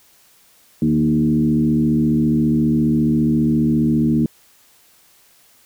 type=tone with frequency modulation; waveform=sine; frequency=233.1 Hz; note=A#3; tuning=in tune; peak=-13 dBFS; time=0.82-4.26 s; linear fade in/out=2 ms; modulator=74.7 Hz; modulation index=1.1; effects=white hiss -53 dBFS RMS until 5.65 s